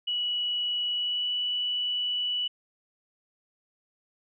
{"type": "tone with pitch glide", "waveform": "sine", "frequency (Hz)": [2935, 2957], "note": ["F#7", "F#7"], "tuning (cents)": [-15, -2], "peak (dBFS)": -26, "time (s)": [0.07, 2.48], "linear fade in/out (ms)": 10, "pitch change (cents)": 13, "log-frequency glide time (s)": [0.92, 1.31], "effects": []}